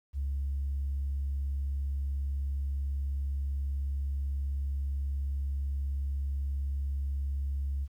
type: tone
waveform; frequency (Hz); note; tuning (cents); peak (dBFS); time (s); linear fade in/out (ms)
sine; 69.3; C#2; 0; -28; 0.13-7.88; 50
effects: tanh soft clip ceiling -26 dBFS + 11-bit